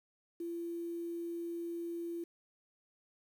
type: tone with quantisation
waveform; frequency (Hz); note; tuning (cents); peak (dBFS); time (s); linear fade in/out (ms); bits
sine; 340; F4; -46; -37; 0.4-2.24; 5; 10
effects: none